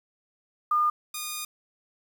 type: tone pair in turn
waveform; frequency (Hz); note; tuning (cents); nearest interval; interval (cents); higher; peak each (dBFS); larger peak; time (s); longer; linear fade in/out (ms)
sine / 5% pulse; 1213 / 1224.3; D#6 / D#6; -44 / -28; unison; 16; second; -20; neither; 0.71-0.9 / 1.14-1.45; second; 5
effects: 9-bit